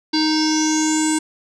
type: tone with low-pass filter sweep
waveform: square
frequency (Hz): 311.1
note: D#4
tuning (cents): 0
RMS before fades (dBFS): -18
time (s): 0.13-1.19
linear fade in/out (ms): 10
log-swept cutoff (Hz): 4500 to 8300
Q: 9.2
effects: none